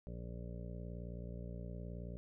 harmonic tone, 59 Hz, A#1, 22 cents sharp, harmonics 1 / 2 / 3 / 4 / 5 / 7 / 8 / 9 / 10, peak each -46 / -49 / -49 / -58 / -60 / -57 / -61 / -59 / -58 dBFS, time 0.07-2.17 s, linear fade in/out 0 ms, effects none

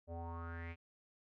square tone with low-pass filter sweep, 83.9 Hz, E2, 31 cents sharp, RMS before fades -45 dBFS, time 0.07-0.76 s, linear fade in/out 50 ms, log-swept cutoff 590 to 2500 Hz, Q 6.4, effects none

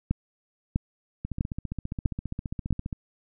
two click trains, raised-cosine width 5 ms, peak -11 / -19 dBFS, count 5 / 26, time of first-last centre 0.11-2.707 / 1.25-2.928 s, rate 1.54 / 14.9 Hz, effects none

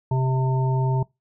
harmonic tone with a mistuned harmonic, 130.8 Hz, C3, in tune, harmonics 1 / 3 / 5 / 7, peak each -19 / -31 / -35 / -29 dBFS, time 0.11-1.03 s, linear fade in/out 5 ms, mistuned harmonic 7, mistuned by -20 cents, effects noise-tail reverb RT60 0.2 s tail -23 dB re dry

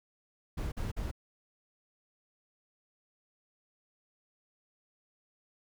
brown noise bursts, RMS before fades -35 dBFS, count 3, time 0.57-1.114 s, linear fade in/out 10 ms, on 150 ms, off 47 ms, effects none

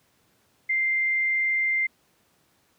sine tone, 2093 Hz, C7, in tune, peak -21 dBFS, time 0.69-1.87 s, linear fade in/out 10 ms, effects pink hiss -65 dBFS RMS until 2.78 s + high-pass 100 Hz 12 dB/octave

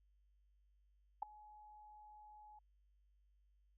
sine tone with ADSR envelope, 845 Hz, G#5, 30 cents sharp, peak -33 dBFS, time 1.22-2.59 s, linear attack 7 ms, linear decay 5 ms, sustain -24 dB, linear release 4 ms, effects added 50 Hz sine -70 dBFS peak until 3.77 s

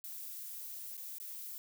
violet noise with dropouts, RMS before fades -45 dBFS, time 0.04-1.58 s, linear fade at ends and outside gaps 0 ms, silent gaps 0.968-0.977 / 1.184-1.201 s, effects none

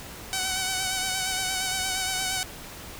5% pulse tone with vibrato, 753 Hz, F#5, 30 cents sharp, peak -14 dBFS, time 0.33-2.43 s, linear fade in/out 0 ms, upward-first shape sine, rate 8.6 Hz, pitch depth 31 cents each way, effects pink hiss -41 dBFS RMS until 2.99 s

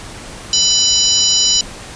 harmonic tone with a mistuned harmonic, 996 Hz, B5, 14 cents sharp, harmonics 3 / 4 / 5 / 6 / 7, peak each -17 / -17 / -17 / -17 / -17 dBFS, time 0.53-1.61 s, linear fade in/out 2 ms, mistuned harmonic 6, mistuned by -97 cents, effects pink hiss -32 dBFS RMS until 1.95 s + resampled to 22050 Hz

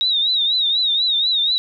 sine tone with vibrato, 3785 Hz, A#7, 26 cents sharp, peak -15 dBFS, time 0.01-1.58 s, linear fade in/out 0 ms, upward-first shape triangle, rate 4.1 Hz, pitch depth 120 cents each way, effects none

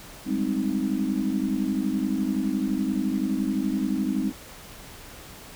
sine chord, Ab major seventh, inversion third, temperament equal, 196 / 207.7 / 261.6 / 311.1 Hz, G3 / Ab3 / C4 / Eb4, 0 / 0 / 0 / 0 cents, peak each -29 / -29 / -27 / -29 dBFS, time 0.25-4.33 s, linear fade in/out 50 ms, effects pink hiss -44 dBFS RMS until 5.55 s

